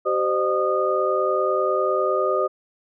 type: tone cluster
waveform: sine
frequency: 383.8 / 519 / 609 / 1229 Hz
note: G4 / C5 / D#5 / D#6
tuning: -37 / -14 / -37 / -22 cents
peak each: -24 dBFS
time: 0.05-2.48 s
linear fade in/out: 20 ms
effects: none